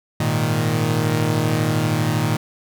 sawtooth chord, Ab suspended second, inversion none, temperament equal, 103.83 / 116.54 / 155.56 Hz, Ab2 / Bb2 / Eb3, 0 / 0 / 0 cents, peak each -22 / -17 / -17 dBFS, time 0.2-2.37 s, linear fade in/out 5 ms, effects none

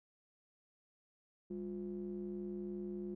triangle ring-modulated tone, 77.1 Hz, D#2, 15 cents flat, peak -35 dBFS, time 1.5-3.15 s, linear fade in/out 10 ms, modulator 277 Hz, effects none

